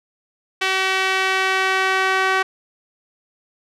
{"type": "tone with band-pass filter sweep", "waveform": "sawtooth", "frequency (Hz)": 380, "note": "F#4", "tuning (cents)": 46, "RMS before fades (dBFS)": -19, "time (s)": [0.61, 2.43], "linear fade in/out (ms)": 10, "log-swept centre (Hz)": [2500, 1600], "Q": 1.3, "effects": []}